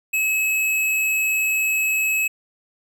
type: tone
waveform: square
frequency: 2577 Hz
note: E7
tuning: 40 cents flat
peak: -19 dBFS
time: 0.13-2.28 s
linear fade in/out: 10 ms
effects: none